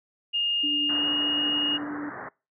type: tone with pitch glide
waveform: sine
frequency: 2835 to 2865 Hz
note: F7 to F7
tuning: +25 to +44 cents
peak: -23 dBFS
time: 0.33-1.78 s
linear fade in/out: 20 ms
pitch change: +19 cents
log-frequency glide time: 0.89-1.1 s
type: tone with tremolo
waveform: sine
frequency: 293.7 Hz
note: D4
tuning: in tune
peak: -29 dBFS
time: 0.63-2.1 s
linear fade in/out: 10 ms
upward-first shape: triangle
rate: 11 Hz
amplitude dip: 25%
type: low-pass noise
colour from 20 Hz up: white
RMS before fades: -38 dBFS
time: 0.89-2.29 s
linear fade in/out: 5 ms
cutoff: 1900 Hz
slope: 96 dB/octave
effects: noise-tail reverb RT60 0.3 s tail -24 dB re dry + high-pass 150 Hz 12 dB/octave